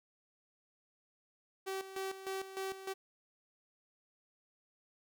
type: tone with tremolo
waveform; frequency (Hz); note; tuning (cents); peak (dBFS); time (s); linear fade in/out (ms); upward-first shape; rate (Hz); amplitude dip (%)
sawtooth; 384.2; G4; -35; -33; 1.66-2.94; 20; square; 3.3; 70
effects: none